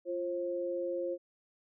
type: tone pair together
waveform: sine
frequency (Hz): 347.7 / 533.2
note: F4 / C5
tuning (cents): -8 / +33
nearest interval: perfect fifth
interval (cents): 741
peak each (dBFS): -36 / -34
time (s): 0.05-1.18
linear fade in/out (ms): 50
effects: none